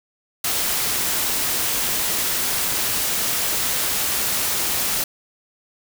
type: noise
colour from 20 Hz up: white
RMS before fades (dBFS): -22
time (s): 0.44-5.04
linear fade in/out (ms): 5
effects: none